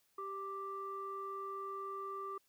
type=tone with low-pass filter; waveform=square; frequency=392 Hz; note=G4; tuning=in tune; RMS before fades=-43 dBFS; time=0.18-2.38 s; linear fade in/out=5 ms; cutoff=1100 Hz; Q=9.3; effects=white hiss -75 dBFS RMS until 2.48 s